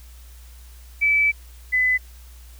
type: tone pair in turn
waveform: sine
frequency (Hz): 2306 / 2009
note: D7 / B6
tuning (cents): -32 / +29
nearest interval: major second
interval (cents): 239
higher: first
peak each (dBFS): -15 / -16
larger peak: first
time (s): 1.01-1.32 / 1.72-1.98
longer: first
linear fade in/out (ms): 20
effects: added 60 Hz sine -41 dBFS peak until 2.59 s + white hiss -52 dBFS RMS until 2.59 s